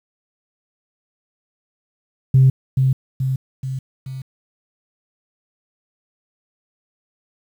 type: tone with echo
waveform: sine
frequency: 131.9 Hz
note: C3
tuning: 14 cents sharp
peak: -7 dBFS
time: 2.34-2.5 s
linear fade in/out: 5 ms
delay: 430 ms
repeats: 4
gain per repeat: -5 dB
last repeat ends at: 4.22 s
effects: tanh soft clip ceiling -4 dBFS + 8-bit